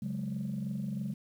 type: chord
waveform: sine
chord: C# suspended fourth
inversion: none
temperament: just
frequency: 138.59 / 184.79 / 207.9 Hz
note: C#3 / F#3 / G#3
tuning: 0 / -2 / +2 cents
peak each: -37 / -37 / -35 dBFS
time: 0.02-1.14 s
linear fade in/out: 5 ms
effects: tanh soft clip ceiling -27 dBFS + 10-bit